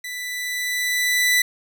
sawtooth tone with level ramp, 1983 Hz, B6, 7 cents sharp, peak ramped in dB -26 to -11 dBFS, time 0.04-1.42 s, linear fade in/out 5 ms, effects none

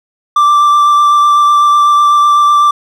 triangle tone with vibrato, 1174.7 Hz, D6, in tune, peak -3 dBFS, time 0.36-2.71 s, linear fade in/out 5 ms, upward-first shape triangle, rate 8 Hz, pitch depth 14 cents each way, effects none

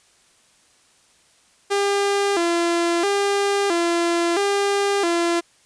sawtooth tone with vibrato, 370 Hz, F#4, in tune, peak -14 dBFS, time 1.7-5.41 s, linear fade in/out 20 ms, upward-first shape square, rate 0.75 Hz, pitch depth 140 cents each way, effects white hiss -57 dBFS RMS until 5.65 s + resampled to 22050 Hz

